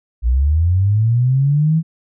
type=linear sweep; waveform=sine; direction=up; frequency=55.9 to 164.81 Hz; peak=-11 dBFS; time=0.22-1.83 s; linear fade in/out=50 ms; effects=none